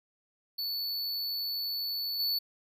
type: tone with level steps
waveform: square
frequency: 4456 Hz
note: C#8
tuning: 8 cents sharp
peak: -32 / -28 dBFS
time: 0.58-2.39 s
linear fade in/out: 10 ms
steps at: 2.19 s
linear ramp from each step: 10 ms
effects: none